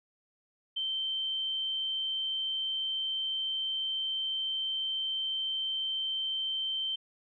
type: tone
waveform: sine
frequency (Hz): 3113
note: G7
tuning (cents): -13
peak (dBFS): -30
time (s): 0.76-6.96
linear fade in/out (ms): 10
effects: none